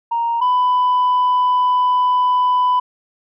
sine tone pair in turn, 932.3 / 996.9 Hz, A#5 / B5, 0 / +16 cents, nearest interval minor second, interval 116 cents, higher second, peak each -15 / -10 dBFS, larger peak second, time 0.11-0.41 / 0.41-2.8 s, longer second, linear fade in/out 10 ms, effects tanh soft clip ceiling -11 dBFS

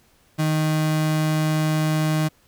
35% pulse tone, 155.56 Hz, D#3, in tune, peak -17 dBFS, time 0.38-2.29 s, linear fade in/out 20 ms, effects pink hiss -59 dBFS RMS until 2.47 s

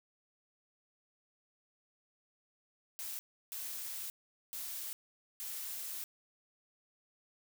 blue noise bursts at uneven times, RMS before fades -42 dBFS, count 4, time 2.99-3.19 / 3.52-4.1 / 4.53-4.93 / 5.4-6.04 s, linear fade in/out 0 ms, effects none

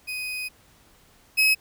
35% pulse tone pair in turn, 2500 / 2557 Hz, D#7 / D#7, +8 / +47 cents, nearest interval unison, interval 39 cents, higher second, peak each -27 / -15 dBFS, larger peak second, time 0.07-0.49 / 1.37-1.55 s, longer first, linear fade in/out 20 ms, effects pink hiss -57 dBFS RMS until 1.6 s

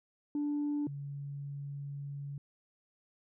sine tone pair in turn, 292.6 / 141.56 Hz, D4 / C#3, -6 / +37 cents, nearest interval octave + minor second, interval 1257 cents, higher first, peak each -29 / -38 dBFS, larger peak first, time 0.35-0.87 / 0.87-2.38 s, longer second, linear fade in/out 2 ms, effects tanh soft clip ceiling -28 dBFS

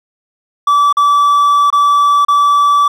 triangle tone with dropouts, 1155 Hz, D6, 29 cents flat, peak -5 dBFS, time 0.67-2.88 s, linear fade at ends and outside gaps 5 ms, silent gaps 0.927-0.969 / 1.703-1.726 / 2.25-2.283 s, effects none

